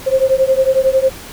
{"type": "beating tone pair", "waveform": "sine", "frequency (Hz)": [523.3, 534.3], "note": ["C5", "C5"], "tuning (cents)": [0, 36], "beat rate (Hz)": 11, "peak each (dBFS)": -13, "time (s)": [0.06, 1.1], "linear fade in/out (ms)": 20, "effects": ["pink hiss -33 dBFS RMS until 1.32 s"]}